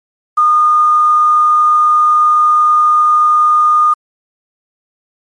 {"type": "tone with quantisation", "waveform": "sine", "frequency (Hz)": 1222, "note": "D#6", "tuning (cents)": -32, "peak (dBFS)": -6, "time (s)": [0.37, 3.94], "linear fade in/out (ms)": 10, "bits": 6, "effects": ["MP3 48 kbps"]}